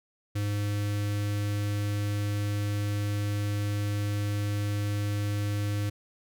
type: tone with notch filter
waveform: square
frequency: 102.8 Hz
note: G#2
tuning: 17 cents flat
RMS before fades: -29 dBFS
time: 0.35-5.9 s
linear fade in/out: 10 ms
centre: 840 Hz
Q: 1.2
effects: none